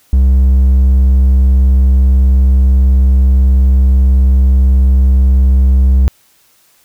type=tone with hard clipping; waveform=sine; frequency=65.6 Hz; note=C2; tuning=5 cents sharp; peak=-6 dBFS; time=0.13-6.08 s; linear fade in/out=0 ms; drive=3 dB; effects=white hiss -51 dBFS RMS until 6.84 s